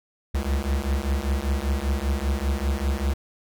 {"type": "beating tone pair", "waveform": "square", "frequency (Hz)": [66.4, 71.5], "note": ["C2", "D2"], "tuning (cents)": [26, -46], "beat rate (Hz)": 5.1, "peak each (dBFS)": [-26, -26], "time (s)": [0.34, 3.14], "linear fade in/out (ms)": 10, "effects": []}